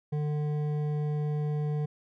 triangle tone with hard clipping, 149.3 Hz, D3, 29 cents sharp, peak -29 dBFS, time 0.12-1.86 s, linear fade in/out 10 ms, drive 13 dB, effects none

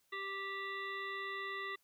harmonic tone, 392 Hz, G4, in tune, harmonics 1 / 3 / 5 / 7 / 9 / 10, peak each -47 / -44 / -42 / -53 / -52 / -54 dBFS, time 0.12-1.76 s, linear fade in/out 10 ms, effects white hiss -75 dBFS RMS until 1.83 s

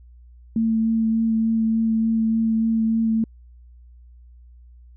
sine tone with vibrato, 224 Hz, A3, 31 cents sharp, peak -17 dBFS, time 0.56-3.24 s, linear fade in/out 2 ms, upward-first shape sine, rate 3.4 Hz, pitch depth 12 cents each way, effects added 60 Hz sine -44 dBFS peak until 4.96 s

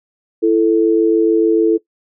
sine tone pair together, 333.2 / 440 Hz, E4 / A4, +19 / 0 cents, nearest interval perfect fourth, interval 481 cents, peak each -12 dBFS, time 0.42-1.78 s, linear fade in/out 20 ms, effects noise-tail reverb RT60 0.1 s tail -19 dB re dry

